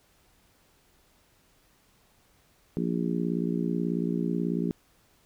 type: harmonic tone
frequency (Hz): 58.3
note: A#1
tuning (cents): +1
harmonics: 3 / 4 / 5 / 6 / 7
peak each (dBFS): -29 / -31 / -33 / -35 / -36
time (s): 2.77-4.71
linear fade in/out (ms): 0
effects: pink hiss -64 dBFS RMS until 5.25 s